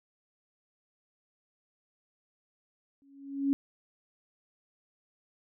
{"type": "tone with exponential growth", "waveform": "sine", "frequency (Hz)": 277.2, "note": "C#4", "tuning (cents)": 0, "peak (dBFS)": -21, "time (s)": [3.02, 3.53], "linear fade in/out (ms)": 0, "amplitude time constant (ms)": 110, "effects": []}